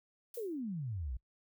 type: noise with exponential decay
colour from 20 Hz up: violet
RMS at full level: -46 dBFS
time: 0.34-0.61 s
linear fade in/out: 2 ms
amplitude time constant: 58 ms
type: exponential sweep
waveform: sine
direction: down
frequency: 492.3 to 54.9 Hz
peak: -36 dBFS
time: 0.37-1.17 s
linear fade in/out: 5 ms
effects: noise-tail reverb RT60 0.1 s tail -25 dB re dry